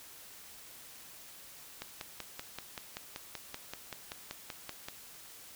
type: click train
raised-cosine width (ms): 0.2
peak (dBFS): -22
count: 17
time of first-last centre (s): 1.82-4.885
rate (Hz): 5.22
effects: white hiss -52 dBFS RMS until 5.55 s